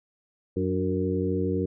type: harmonic tone with a mistuned harmonic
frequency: 92.5 Hz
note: F#2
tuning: in tune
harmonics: 1 / 2 / 3 / 4 / 5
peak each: -30 / -30 / -30 / -30 / -30 dBFS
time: 0.56-1.66 s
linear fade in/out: 10 ms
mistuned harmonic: 3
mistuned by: +57 cents
effects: none